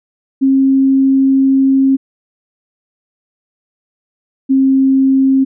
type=tone pair in turn; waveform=sine; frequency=268.7 / 267.4 Hz; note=C4 / C4; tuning=+46 / +38 cents; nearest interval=unison; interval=8 cents; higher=first; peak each=-7 dBFS; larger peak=neither; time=0.41-1.97 / 4.49-5.45 s; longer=first; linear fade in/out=20 ms; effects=none